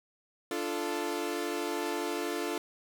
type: chord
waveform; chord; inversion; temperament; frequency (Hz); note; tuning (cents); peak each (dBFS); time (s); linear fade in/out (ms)
sawtooth; D minor; none; equal with one note detuned; 293.7 / 346 / 440; D4 / F4 / A4; 0 / -16 / 0; -33 / -31 / -32; 0.51-2.58; 2
effects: none